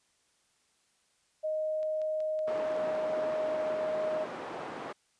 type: tone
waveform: sine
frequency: 622.3 Hz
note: D#5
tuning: in tune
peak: -29 dBFS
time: 1.43-4.25 s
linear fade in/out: 20 ms
type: click train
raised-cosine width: 0.2 ms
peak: -36 dBFS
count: 7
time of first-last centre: 1.83-2.951 s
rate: 5.35 Hz
type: band-pass noise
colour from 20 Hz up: white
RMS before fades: -40 dBFS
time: 2.47-4.93 s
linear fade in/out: 10 ms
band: 240 to 900 Hz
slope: 12 dB/octave
effects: white hiss -71 dBFS RMS until 5.19 s + resampled to 22050 Hz